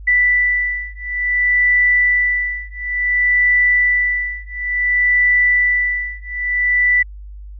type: beating tone pair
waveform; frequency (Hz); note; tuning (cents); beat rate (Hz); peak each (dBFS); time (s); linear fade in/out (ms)
sine; 1975.5 / 1976.07; B6 / B6; 0 / 0; 0.57; -16; 0.07-7.03; 10
effects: added 50 Hz sine -31 dBFS peak until 7.59 s